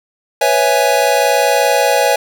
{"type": "chord", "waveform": "square", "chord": "C# minor seventh", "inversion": "third", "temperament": "equal", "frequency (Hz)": [493.9, 554.4, 659.3, 830.6], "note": ["B4", "C#5", "E5", "G#5"], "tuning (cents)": [0, 0, 0, 0], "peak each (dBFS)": [-18, -16, -18, -16], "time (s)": [0.41, 2.16], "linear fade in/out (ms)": 5, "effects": []}